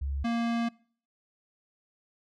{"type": "tone pair in turn", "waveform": ["sine", "square"], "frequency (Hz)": [69.3, 233.1], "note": ["C#2", "A#3"], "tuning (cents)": [0, 0], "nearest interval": "octave + major sixth", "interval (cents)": 2100, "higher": "second", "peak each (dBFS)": [-29, -27], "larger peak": "second", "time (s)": [[0.01, 0.24], [0.24, 0.69]], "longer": "second", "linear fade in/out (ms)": 10, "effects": ["noise-tail reverb RT60 0.5 s tail -24 dB re dry", "low-pass 4000 Hz 12 dB/octave"]}